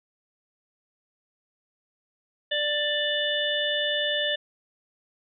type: harmonic tone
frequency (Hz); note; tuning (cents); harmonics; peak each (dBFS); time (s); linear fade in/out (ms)
590; D5; +8; 1 / 3 / 5 / 6; -29 / -29 / -29 / -29; 2.51-4.36; 10
effects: none